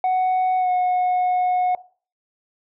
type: tone with pitch glide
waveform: sine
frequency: 742 to 728.4 Hz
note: F#5 to F#5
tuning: +5 to -27 cents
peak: -14 dBFS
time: 0.04-1.75 s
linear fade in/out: 2 ms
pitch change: -32 cents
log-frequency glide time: 0.58-0.7 s
effects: noise-tail reverb RT60 0.4 s tail -19 dB re dry + tanh soft clip ceiling -16 dBFS